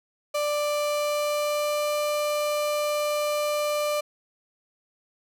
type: tone with pitch glide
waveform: 35% pulse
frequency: 590 to 593.8 Hz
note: D5 to D5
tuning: +8 to +19 cents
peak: -22 dBFS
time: 0.34-4.01 s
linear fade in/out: 10 ms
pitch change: +11 cents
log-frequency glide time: 0.88-1.99 s
effects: none